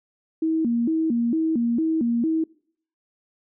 sine tone with vibrato, 274.6 Hz, C#4, 16 cents flat, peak -19 dBFS, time 0.42-2.44 s, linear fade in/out 5 ms, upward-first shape square, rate 2.2 Hz, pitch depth 270 cents each way, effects noise-tail reverb RT60 0.6 s tail -24 dB re dry

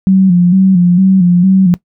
sine tone with vibrato, 183.3 Hz, F#3, 16 cents flat, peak -4 dBFS, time 0.07-1.74 s, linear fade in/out 0 ms, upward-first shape square, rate 2.2 Hz, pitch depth 66 cents each way, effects noise-tail reverb RT60 0.1 s tail -19 dB re dry

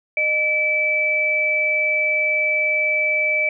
sine tone pair together, 612.1 / 2311 Hz, D#5 / D7, -28 / -28 cents, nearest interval octave + major seventh, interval 2300 cents, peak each -25 / -17 dBFS, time 0.17-3.49 s, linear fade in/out 2 ms, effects none

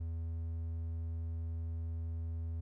triangle tone, 82.3 Hz, E2, 2 cents flat, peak -34 dBFS, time 0-2.61 s, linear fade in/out 10 ms, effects none

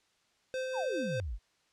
square tone with tremolo, 518 Hz, C5, 17 cents flat, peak -33 dBFS, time 0.54-1.2 s, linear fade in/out 0 ms, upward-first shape sine, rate 5.1 Hz, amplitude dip 25%
sine exponential sweep, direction down, 1069 to 40.89 Hz, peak -34 dBFS, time 0.73-1.39 s, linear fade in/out 50 ms
effects white hiss -71 dBFS RMS until 1.72 s + low-pass 6000 Hz 12 dB/octave

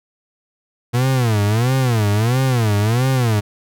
40% pulse tone with vibrato, 116.54 Hz, A#2, in tune, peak -13 dBFS, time 0.93-3.41 s, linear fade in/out 20 ms, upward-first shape sine, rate 1.5 Hz, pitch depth 230 cents each way, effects none

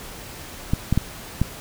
clicks, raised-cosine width 5 ms, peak -6 dBFS, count 4, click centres 0.735 / 0.926 / 0.976 / 1.416 s, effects pink hiss -38 dBFS RMS until 1.6 s

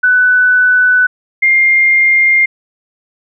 sine tone pair in turn, 1495 / 2114 Hz, F#6 / C7, +17 / +17 cents, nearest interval tritone, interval 600 cents, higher second, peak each -6 dBFS, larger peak neither, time 0.03-1.07 / 1.42-2.46 s, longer neither, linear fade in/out 10 ms, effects none

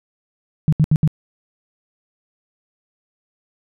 sine tone bursts, 154.2 Hz, D#3, 15 cents flat, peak -10 dBFS, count 4, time 0.68-1.076 s, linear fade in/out 0 ms, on 45 ms, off 72 ms, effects none

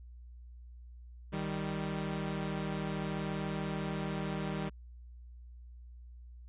sawtooth tone pair together, 155.44 / 196 Hz, D#3 / G3, -1 / 0 cents, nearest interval major third, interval 401 cents, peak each -33 / -33 dBFS, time 1.32-4.7 s, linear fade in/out 20 ms, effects added 60 Hz sine -48 dBFS peak until 6.48 s + resampled to 8000 Hz

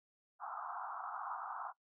white band-pass noise, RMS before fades -44 dBFS, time 0.39-1.73 s, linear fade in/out 50 ms, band 710 to 1400 Hz, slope 96 dB/octave, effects noise-tail reverb RT60 0.1 s tail -20 dB re dry

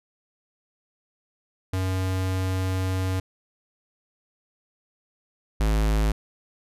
square tone pair in turn, 93.7 / 53.23 Hz, F#2 / G#1, +22 / +43 cents, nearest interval minor seventh, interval 979 cents, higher first, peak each -24 / -20 dBFS, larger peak second, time 1.73-3.2 / 5.6-6.12 s, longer first, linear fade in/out 5 ms, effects resampled to 32000 Hz

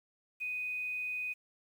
sine tone with quantisation, 2493 Hz, D#7, 3 cents sharp, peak -34 dBFS, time 0.4-1.34 s, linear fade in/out 20 ms, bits 10, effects none

